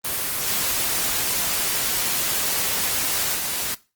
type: noise with level steps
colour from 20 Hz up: white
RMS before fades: -25 / -23 / -26 dBFS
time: 0.04-3.75 s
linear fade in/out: 10 ms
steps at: 0.47 / 3.34 s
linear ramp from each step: 20 ms
effects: noise-tail reverb RT60 0.3 s tail -19 dB re dry + Opus 24 kbps